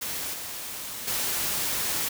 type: noise with level steps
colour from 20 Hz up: white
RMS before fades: -32 / -36 / -28 dBFS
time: 0.01-2.09 s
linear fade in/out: 10 ms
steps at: 0.33 / 1.07 s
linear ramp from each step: 10 ms
effects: none